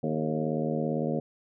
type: harmonic tone with a mistuned harmonic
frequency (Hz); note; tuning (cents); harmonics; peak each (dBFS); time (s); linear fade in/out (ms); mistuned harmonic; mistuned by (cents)
77.78; D#2; 0; 2 / 3 / 4 / 5 / 6 / 7 / 8 / 9; -32 / -31 / -36 / -37 / -35 / -34 / -41 / -40; 0.03-1.2; 5; 6; -62
effects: none